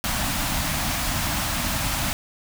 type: band-stop noise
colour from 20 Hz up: pink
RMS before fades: -25 dBFS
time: 0.04-2.13 s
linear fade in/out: 0 ms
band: 300 to 600 Hz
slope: 48 dB/octave
effects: none